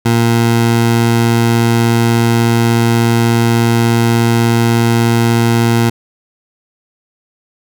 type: tone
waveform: 20% pulse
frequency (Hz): 116.54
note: A#2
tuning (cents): 0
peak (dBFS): -4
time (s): 0.05-5.9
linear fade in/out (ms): 10
effects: none